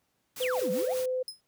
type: noise with tremolo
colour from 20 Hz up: white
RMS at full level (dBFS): -39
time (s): 0.36-1.06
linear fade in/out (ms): 5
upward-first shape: triangle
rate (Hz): 5.2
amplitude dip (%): 70
type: tone with pitch glide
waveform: sine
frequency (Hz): 506 to 510.7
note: B4 to C5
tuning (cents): +42 to -42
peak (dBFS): -27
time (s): 0.4-1.23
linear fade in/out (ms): 10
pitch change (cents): +16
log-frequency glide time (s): 0.6-0.98
type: exponential two-way sweep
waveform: triangle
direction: down then up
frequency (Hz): 3951 to 172.9 to 897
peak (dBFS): -30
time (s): 0.41-0.94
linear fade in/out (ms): 20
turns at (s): 0.71
type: tone with exponential decay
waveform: sawtooth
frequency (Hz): 5100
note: D#8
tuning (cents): +42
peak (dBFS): -30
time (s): 1.28-1.41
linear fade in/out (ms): 1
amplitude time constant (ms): 28
effects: pink hiss -75 dBFS RMS until 1.47 s + high-pass 80 Hz 12 dB/octave